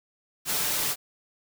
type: noise with comb filter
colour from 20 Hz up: white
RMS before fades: -27 dBFS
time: 0.45-0.96 s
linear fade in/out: 50 ms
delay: 6.8 ms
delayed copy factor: +0.55
effects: none